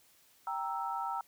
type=chord; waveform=sine; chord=E diminished; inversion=first; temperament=equal; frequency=784 / 932.3 / 1318.5 Hz; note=G5 / Bb5 / E6; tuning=0 / 0 / 0 cents; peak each=-38 / -37 / -38 dBFS; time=0.47-1.21 s; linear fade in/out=2 ms; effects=white hiss -65 dBFS RMS until 1.27 s